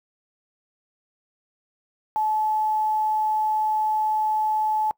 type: tone with quantisation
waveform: sine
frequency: 862 Hz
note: A5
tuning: 36 cents flat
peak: -20 dBFS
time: 2.16-4.91 s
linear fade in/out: 0 ms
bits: 8
effects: noise-tail reverb RT60 0.1 s tail -24 dB re dry